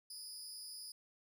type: tone with amplitude modulation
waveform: 25% pulse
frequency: 4978 Hz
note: D#8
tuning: in tune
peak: -38 dBFS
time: 0.1-0.92 s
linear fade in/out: 5 ms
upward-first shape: sine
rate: 269 Hz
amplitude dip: 95%
effects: none